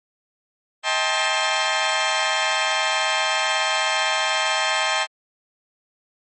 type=chord; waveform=15% pulse; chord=A half-diminished seventh; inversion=second; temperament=just; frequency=633.6 / 792 / 880 / 1056 Hz; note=Eb5 / G5 / A5 / C6; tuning=+31 / +18 / 0 / +16 cents; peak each=-19 dBFS; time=0.83-5.07 s; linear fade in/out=50 ms; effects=MP3 32 kbps